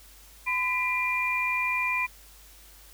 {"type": "tone cluster", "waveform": "sine", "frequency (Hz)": [1010, 1984, 2394], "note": ["B5", "B6", "D7"], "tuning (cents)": [39, 7, 33], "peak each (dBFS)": [-30, -34, -26], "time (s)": [0.46, 2.07], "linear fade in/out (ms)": 20, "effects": ["added 50 Hz sine -53 dBFS peak until 2.93 s", "white hiss -53 dBFS RMS until 2.93 s"]}